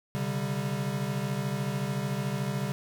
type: chord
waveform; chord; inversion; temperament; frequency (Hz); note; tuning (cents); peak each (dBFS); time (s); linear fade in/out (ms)
square; C suspended second; none; equal with one note detuned; 130.81 / 144.48 / 196; C3 / D3 / G3; 0 / -28 / 0; -34; 0.15-2.72; 0
effects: none